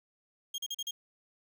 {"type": "tone bursts", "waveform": "30% pulse", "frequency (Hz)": 3239, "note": "G#7", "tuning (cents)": -44, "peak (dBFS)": -31, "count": 5, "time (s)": [0.54, 0.91], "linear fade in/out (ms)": 5, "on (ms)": 42, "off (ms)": 40, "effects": ["12-bit"]}